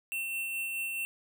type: tone with tremolo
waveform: square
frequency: 2700 Hz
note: E7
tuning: 41 cents sharp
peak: -32 dBFS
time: 0.12-1.05 s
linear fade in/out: 0 ms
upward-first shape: sine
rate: 4.7 Hz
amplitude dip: 25%
effects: none